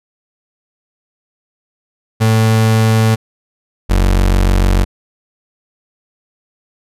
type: tone pair in turn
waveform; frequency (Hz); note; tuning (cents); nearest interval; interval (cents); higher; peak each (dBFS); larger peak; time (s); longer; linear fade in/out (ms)
35% pulse; 111 / 46.67; A2 / F#1; +16 / +16; octave + minor third; 1500; first; -7; neither; 2.2-3.16 / 3.89-4.85; neither; 20
effects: resampled to 32000 Hz